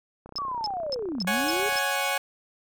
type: click train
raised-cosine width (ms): 1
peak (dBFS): -29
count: 48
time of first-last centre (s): 0.26-1.757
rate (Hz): 31.4
type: tone bursts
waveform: sine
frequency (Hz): 5210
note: E8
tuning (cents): -21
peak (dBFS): -27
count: 6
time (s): 0.36-1.786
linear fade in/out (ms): 0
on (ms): 21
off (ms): 260
type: linear two-way sweep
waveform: sine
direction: down then up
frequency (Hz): 1176 to 169.6 to 428.2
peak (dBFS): -28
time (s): 0.38-1.69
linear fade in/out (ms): 5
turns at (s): 1.24
type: chord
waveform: 15% pulse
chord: C# suspended fourth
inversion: none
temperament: equal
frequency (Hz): 554.4 / 740 / 830.6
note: C#5 / F#5 / G#5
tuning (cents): 0 / 0 / 0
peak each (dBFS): -23 / -23 / -22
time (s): 1.27-2.18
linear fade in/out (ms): 5
effects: none